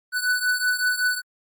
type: beating tone pair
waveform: square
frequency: 1489 / 1494.3 Hz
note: F#6 / F#6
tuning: +11 / +17 cents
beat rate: 5.3 Hz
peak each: -23 / -26 dBFS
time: 0.12-1.22 s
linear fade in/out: 50 ms
effects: Opus 48 kbps